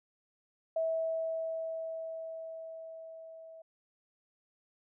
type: tone with level ramp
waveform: sine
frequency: 650 Hz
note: E5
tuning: 24 cents flat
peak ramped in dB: -28 to -48 dBFS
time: 0.76-3.62 s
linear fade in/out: 5 ms
effects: none